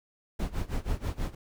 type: noise with tremolo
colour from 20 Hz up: brown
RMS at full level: -29 dBFS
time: 0.39-1.35 s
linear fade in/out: 5 ms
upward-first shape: sine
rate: 6.2 Hz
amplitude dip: 90%
effects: none